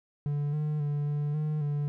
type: tone with pitch steps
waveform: triangle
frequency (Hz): 145.4 / 151.2 / 145.9 / 146.8 / 152.5 / 145.8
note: D3 / D#3 / D3 / D3 / D#3 / D3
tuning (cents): -17 / -49 / -11 / 0 / -34 / -12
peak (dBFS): -25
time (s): 0.26-1.88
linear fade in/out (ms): 0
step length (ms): 270
effects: none